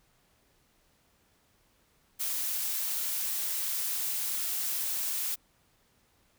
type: noise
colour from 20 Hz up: blue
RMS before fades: -32 dBFS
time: 2.19-5.36 s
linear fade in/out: 20 ms
effects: pink hiss -68 dBFS RMS until 6.38 s